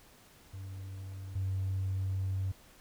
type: tone pair in turn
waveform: triangle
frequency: 95.9 / 95.41 Hz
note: G2 / G2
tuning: -37 / -46 cents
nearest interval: unison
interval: 9 cents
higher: first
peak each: -38 / -27 dBFS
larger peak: second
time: 0.53-1.35 / 1.35-2.52 s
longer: second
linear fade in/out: 10 ms
effects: tanh soft clip ceiling -27 dBFS + pink hiss -59 dBFS RMS until 2.8 s